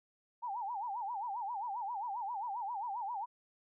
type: tone with vibrato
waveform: sine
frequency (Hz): 875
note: A5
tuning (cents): -10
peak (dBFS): -36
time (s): 0.42-3.26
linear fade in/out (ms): 20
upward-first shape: sine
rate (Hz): 7.5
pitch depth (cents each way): 210
effects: none